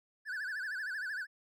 triangle tone with vibrato, 1610 Hz, G6, 46 cents sharp, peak -34 dBFS, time 0.25-1.27 s, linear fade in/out 50 ms, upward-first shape sine, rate 13 Hz, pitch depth 160 cents each way, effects none

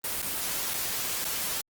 white noise with dropouts, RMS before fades -31 dBFS, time 0.04-1.61 s, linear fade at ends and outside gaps 2 ms, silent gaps 0.219-0.226 / 0.736-0.74 / 1.244-1.251 s, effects Opus 24 kbps

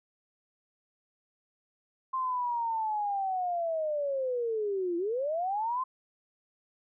sine linear two-way sweep, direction down then up, 1055 to 335.5 to 1055 Hz, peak -28 dBFS, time 2.13-5.84 s, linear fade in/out 10 ms, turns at 4.97 s, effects none

